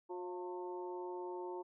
harmonic tone with a mistuned harmonic, 179.8 Hz, F#3, 49 cents flat, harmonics 2 / 3 / 4 / 5 / 6, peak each -42 / -53 / -55 / -47 / -59 dBFS, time 0.09-1.63 s, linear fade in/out 20 ms, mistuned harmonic 4, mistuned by -57 cents, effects none

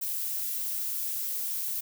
violet noise, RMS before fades -32 dBFS, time 0.01-1.81 s, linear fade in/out 10 ms, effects none

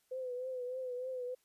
sine tone with vibrato, 506 Hz, B4, 42 cents sharp, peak -37 dBFS, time 0.11-1.35 s, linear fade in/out 10 ms, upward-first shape triangle, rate 3.3 Hz, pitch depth 60 cents each way, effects white hiss -75 dBFS RMS until 1.44 s + resampled to 32000 Hz

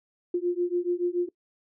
sine beating tone pair, 349.2 / 356.2 Hz, F4 / F4, 0 / +34 cents, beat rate 7 Hz, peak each -27 dBFS, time 0.34-1.29 s, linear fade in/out 5 ms, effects noise-tail reverb RT60 0.1 s tail -22 dB re dry

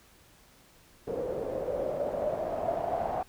white noise with low-pass filter sweep, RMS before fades -32 dBFS, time 1.07-3.23 s, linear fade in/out 5 ms, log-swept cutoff 480 to 740 Hz, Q 8.4, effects pink hiss -59 dBFS RMS until 3.28 s

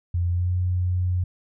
sine tone with pitch glide, 87.31 to 90.28 Hz, F2 to F#2, 0 to -42 cents, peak -20 dBFS, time 0.14-1.24 s, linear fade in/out 5 ms, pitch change +58 cents, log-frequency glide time 0.3-0.5 s, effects none

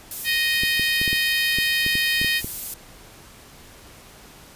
violet noise, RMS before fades -28 dBFS, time 0.11-2.74 s, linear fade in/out 2 ms
harmonic tone, 622.3 Hz, D#5, in tune, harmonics 3 / 4 / 5 / 6 / 7 / 8, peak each -23 / -25 / -27 / -29 / -30 / -31 dBFS, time 0.24-2.42 s, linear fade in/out 50 ms
clicks, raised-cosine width 3 ms, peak -17 dBFS, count 11, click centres 0.635 / 0.796 / 1.015 / 1.078 / 1.13 / 1.586 / 1.864 / 1.954 / 2.215 / 2.246 / 2.445 s
effects pink hiss -46 dBFS RMS until 4.55 s + resampled to 32000 Hz

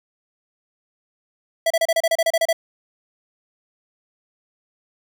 square tone bursts, 659.3 Hz, E5, in tune, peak -16 dBFS, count 12, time 1.66-2.529 s, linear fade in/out 5 ms, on 44 ms, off 31 ms, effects none

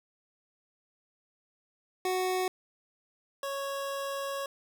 25% pulse tone pair in turn, 370 / 553.2 Hz, F#4 / C#5, 0 / -4 cents, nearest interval perfect fifth, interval 696 cents, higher second, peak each -24 / -29 dBFS, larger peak first, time 2.05-2.48 / 3.43-4.46 s, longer second, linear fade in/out 2 ms, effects none

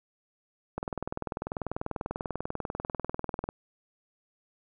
click train, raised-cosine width 1 ms, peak -18 dBFS, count 56, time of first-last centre 0.78-3.489 s, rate 20.3 Hz, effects none

